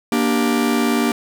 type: chord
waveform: 45% pulse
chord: G minor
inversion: first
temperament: just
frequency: 235.2 / 294 / 392 Hz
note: Bb3 / D4 / G4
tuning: +16 / +2 / 0 cents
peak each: -18 / -21 / -23 dBFS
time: 0.12-1.12 s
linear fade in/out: 2 ms
effects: none